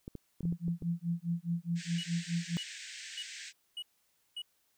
clicks, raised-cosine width 3 ms, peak -29 dBFS, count 7, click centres 0.079 / 0.153 / 0.407 / 0.454 / 0.525 / 0.681 / 0.823 s
sine tone with tremolo, 170.2 Hz, F3, 44 cents flat, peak -28 dBFS, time 0.43-2.57 s, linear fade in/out 0 ms, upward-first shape sine, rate 4.8 Hz, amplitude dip 100%
pink band-pass noise, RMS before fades -46 dBFS, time 1.75-3.53 s, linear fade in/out 50 ms, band 1600 to 8400 Hz, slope 96 dB/octave
triangle tone bursts, 2922 Hz, F#7, 22 cents flat, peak -36 dBFS, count 5, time 1.98-4.42 s, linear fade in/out 5 ms, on 56 ms, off 540 ms
effects white hiss -74 dBFS RMS until 4.77 s

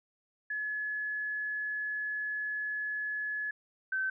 sine tone pair in turn, 1704 / 1538.6 Hz, G#6 / G6, +44 / -33 cents, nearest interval major second, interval 177 cents, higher first, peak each -32 / -29 dBFS, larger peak second, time 0.5-3.51 / 3.92-4.1 s, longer first, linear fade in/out 5 ms, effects none

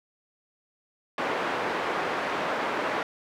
pink band-pass noise, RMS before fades -29 dBFS, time 1.18-3.03 s, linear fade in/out 2 ms, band 430 to 1800 Hz, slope 12 dB/octave, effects none

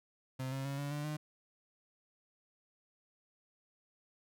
35% pulse tone with pitch steps, 130.81 / 134.72 / 138.75 / 142.9 / 147.17 / 151.57 Hz, C3 / C#3 / C#3 / D3 / D3 / D#3, 0 / -49 / +2 / -47 / +4 / -45 cents, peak -35 dBFS, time 0.39-1.17 s, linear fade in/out 10 ms, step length 130 ms, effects none

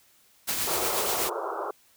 white noise with tremolo, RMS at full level -27 dBFS, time 0.47-1.3 s, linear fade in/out 20 ms, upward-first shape triangle, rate 8.3 Hz, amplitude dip 40%
pink band-pass noise, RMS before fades -32 dBFS, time 0.67-1.71 s, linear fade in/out 5 ms, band 350 to 1400 Hz, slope 96 dB/octave
effects white hiss -61 dBFS RMS until 1.96 s

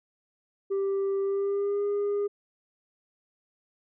sine tone with pitch glide, 392.4 to 407.6 Hz, G4 to G#4, +2 to -32 cents, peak -22 dBFS, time 0.7-2.28 s, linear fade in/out 20 ms, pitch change +66 cents, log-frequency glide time 1.22-1.84 s, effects tanh soft clip ceiling -24 dBFS

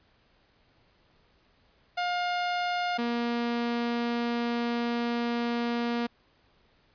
sawtooth tone pair in turn, 710 / 236.9 Hz, F5 / A#3, +28 / +28 cents, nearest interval octave + perfect fifth, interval 1900 cents, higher first, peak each -23 dBFS, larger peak neither, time 1.97-2.98 / 2.98-6.07 s, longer second, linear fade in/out 10 ms, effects pink hiss -65 dBFS RMS until 6.94 s + resampled to 11025 Hz

